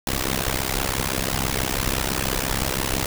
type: noise with amplitude modulation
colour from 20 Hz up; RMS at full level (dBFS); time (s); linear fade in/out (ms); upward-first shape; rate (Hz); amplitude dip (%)
pink; -20; 0.07-3.06; 2; sine; 66; 100
effects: none